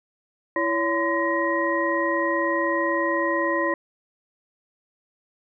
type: tone cluster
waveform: sine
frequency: 333.7 / 563 / 1025 / 1889 Hz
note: E4 / C#5 / C6 / A#6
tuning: +21 / +27 / -36 / +22 cents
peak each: -26 dBFS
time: 0.56-3.74 s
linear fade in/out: 2 ms
effects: none